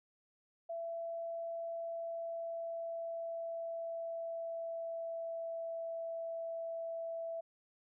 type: tone with pitch glide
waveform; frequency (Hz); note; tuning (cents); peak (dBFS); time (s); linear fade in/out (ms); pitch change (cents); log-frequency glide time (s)
sine; 669 to 662.5; E5 to E5; +25 to +9; -38; 0.69-7.41; 10; -16; 1.65-5.82
effects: none